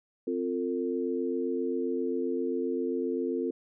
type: chord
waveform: sine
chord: F major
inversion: second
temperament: equal with one note detuned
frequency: 261.6 / 349.2 / 449.5 Hz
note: C4 / F4 / A4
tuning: 0 / 0 / +37 cents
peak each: -32 dBFS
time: 0.27-3.51 s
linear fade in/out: 5 ms
effects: none